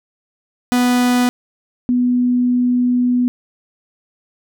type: tone pair in turn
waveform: 45% pulse / sine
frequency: 246.9 / 246.9 Hz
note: B3 / B3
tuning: 0 / 0 cents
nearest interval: unison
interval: 0 cents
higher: neither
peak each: -12 dBFS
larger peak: neither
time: 0.72-1.29 / 1.89-3.28 s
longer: second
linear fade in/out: 0 ms
effects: none